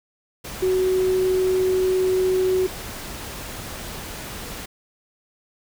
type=tone in noise; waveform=sine; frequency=372.3 Hz; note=F#4; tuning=11 cents sharp; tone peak=-17 dBFS; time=0.62-2.67 s; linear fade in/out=10 ms; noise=pink; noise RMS=-34 dBFS; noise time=0.44-4.66 s; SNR=+14 dB; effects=none